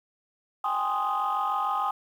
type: chord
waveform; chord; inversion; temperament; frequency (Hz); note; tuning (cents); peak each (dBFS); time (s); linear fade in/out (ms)
sine; Ab major seventh; third; equal; 784 / 830.6 / 1046.5 / 1244.5; G5 / Ab5 / C6 / Eb6; 0 / 0 / 0 / 0; -30 / -30 / -30 / -27; 0.64-1.91; 5
effects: tanh soft clip ceiling -19 dBFS + 9-bit